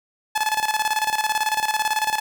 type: tone with tremolo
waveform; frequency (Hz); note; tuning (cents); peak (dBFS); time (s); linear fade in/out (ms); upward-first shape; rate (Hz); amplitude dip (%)
sawtooth; 862; A5; -36; -14; 0.35-2.2; 10; square; 18; 70
effects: none